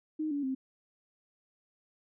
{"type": "tone with pitch steps", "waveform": "sine", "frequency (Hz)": [310, 285.9, 263.7], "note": ["D#4", "D4", "C4"], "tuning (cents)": [-6, -46, 14], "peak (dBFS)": -30, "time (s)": [0.19, 0.55], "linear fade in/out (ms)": 10, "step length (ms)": 120, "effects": []}